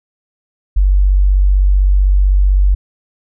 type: tone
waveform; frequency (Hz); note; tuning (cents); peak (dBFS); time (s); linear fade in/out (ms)
sine; 47.88; G1; -40; -7; 0.76-2.75; 10
effects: none